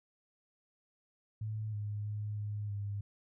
sine tone with pitch steps, 108.2 / 104.1 / 105 / 104.2 / 101.5 Hz, A2 / G#2 / G#2 / G#2 / G#2, -29 / +5 / +19 / +6 / -39 cents, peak -35 dBFS, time 1.41-3.01 s, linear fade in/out 5 ms, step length 320 ms, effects none

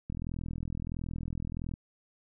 click train, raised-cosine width 5 ms, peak -24 dBFS, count 69, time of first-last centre 0.1-1.739 s, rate 41.5 Hz, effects none

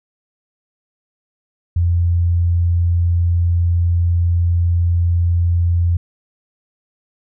sine tone, 86.2 Hz, F2, 22 cents flat, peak -12 dBFS, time 1.76-5.97 s, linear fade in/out 5 ms, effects none

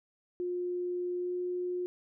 sine tone with pitch glide, 356.4 to 358.7 Hz, F4 to F4, +35 to +46 cents, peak -31 dBFS, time 0.4-1.86 s, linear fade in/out 0 ms, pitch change +11 cents, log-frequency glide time 1.18-1.33 s, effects none

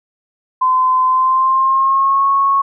sine tone with pitch glide, 1027 to 1100.7 Hz, C6 to C#6, -33 to -13 cents, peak -10 dBFS, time 0.61-2.62 s, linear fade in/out 10 ms, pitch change +120 cents, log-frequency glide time 1.06-2.27 s, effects none

